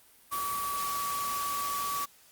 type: tone in noise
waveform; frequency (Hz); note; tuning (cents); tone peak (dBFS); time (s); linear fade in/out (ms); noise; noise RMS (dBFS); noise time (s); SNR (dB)
sine; 1141; C#6; +50; -31; 0.31-2.06; 20; white; -37; 0.31-2.06; +3
effects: white hiss -59 dBFS RMS until 2.31 s + Opus 32 kbps